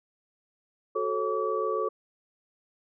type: tone cluster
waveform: sine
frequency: 371.8 / 438.8 / 545 / 1147 Hz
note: F#4 / A4 / C#5 / D6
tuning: +8 / -5 / -29 / -41 cents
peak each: -33 / -29 / -33 / -31 dBFS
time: 0.95-1.89 s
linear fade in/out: 10 ms
effects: none